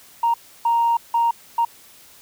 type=tone bursts at uneven times; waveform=sine; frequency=932 Hz; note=A#5; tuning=1 cent flat; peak=-14 dBFS; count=4; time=0.23-0.34 / 0.65-0.97 / 1.14-1.31 / 1.58-1.65 s; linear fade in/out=5 ms; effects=tanh soft clip ceiling -11 dBFS + white hiss -48 dBFS RMS until 2.21 s